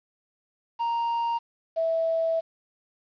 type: tone pair in turn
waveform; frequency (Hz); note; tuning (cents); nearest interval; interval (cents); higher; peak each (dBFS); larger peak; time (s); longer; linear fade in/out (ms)
triangle / sine; 932.3 / 654.9; A#5 / E5; 0 / -11; tritone; 611; first; -22; neither; 0.79-1.39 / 1.76-2.41; second; 20
effects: resampled to 11025 Hz + 9-bit